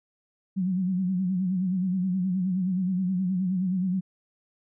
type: tone with vibrato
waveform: sine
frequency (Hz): 185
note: F#3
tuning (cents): 0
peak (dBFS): -23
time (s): 0.56-4.01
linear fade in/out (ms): 20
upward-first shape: sine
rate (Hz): 9.5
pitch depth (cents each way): 75
effects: none